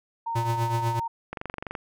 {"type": "tone", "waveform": "sine", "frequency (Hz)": 921, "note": "A#5", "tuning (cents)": -21, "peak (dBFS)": -27, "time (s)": [0.26, 1.08], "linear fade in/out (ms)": 10}
{"type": "tone with tremolo", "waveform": "square", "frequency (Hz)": 116.54, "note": "A#2", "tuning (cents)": 0, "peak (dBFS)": -23, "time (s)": [0.35, 1], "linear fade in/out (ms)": 10, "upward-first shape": "triangle", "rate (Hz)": 8.1, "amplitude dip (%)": 75}
{"type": "click train", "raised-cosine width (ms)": 0.5, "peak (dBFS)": -18, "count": 11, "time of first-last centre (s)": [1.33, 1.752], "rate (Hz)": 23.7}
{"effects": []}